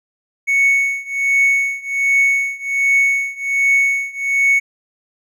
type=tone with tremolo; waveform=triangle; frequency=2217 Hz; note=C#7; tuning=in tune; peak=-7 dBFS; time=0.47-4.6 s; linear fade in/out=20 ms; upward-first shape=triangle; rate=1.3 Hz; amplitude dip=95%; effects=tanh soft clip ceiling -4 dBFS